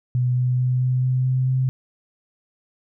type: tone with pitch steps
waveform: sine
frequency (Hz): 124.7 / 125.57 / 126.44 / 127.32 / 128.21 / 129.1 / 130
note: B2 / B2 / B2 / C3 / C3 / C3 / C3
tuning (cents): +17 / +29 / +41 / -47 / -35 / -23 / -11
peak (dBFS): -17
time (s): 0.15-1.69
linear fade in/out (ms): 0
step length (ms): 220
effects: none